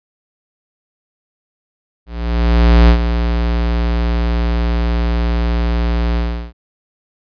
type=tone with ADSR envelope; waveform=square; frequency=58.27 Hz; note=A#1; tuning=in tune; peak=-5 dBFS; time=2.06-6.53 s; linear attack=830 ms; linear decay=84 ms; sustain=-9 dB; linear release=360 ms; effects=resampled to 11025 Hz